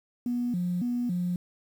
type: tone with vibrato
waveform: sine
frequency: 207.7 Hz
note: G#3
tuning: in tune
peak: -25 dBFS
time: 0.26-1.36 s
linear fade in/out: 2 ms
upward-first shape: square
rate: 1.8 Hz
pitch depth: 270 cents each way
effects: tanh soft clip ceiling -21 dBFS + 9-bit